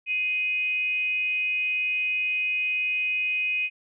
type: tone with frequency modulation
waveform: sine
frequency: 2501 Hz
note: D#7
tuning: 8 cents sharp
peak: -23 dBFS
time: 0.06-3.7 s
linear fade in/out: 50 ms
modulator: 401 Hz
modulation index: 0.27
effects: none